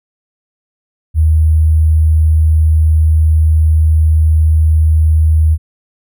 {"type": "tone with sample-and-hold", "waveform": "sine", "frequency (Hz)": 78.6, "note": "D#2", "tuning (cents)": 18, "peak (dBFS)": -6, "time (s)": [1.14, 5.58], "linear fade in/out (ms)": 50, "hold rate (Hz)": 11025, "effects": []}